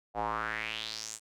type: tone with band-pass filter sweep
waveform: square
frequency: 55 Hz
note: A1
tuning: in tune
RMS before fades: -36 dBFS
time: 0.14-1.2 s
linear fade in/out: 50 ms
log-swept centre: 710 to 8400 Hz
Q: 4
effects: none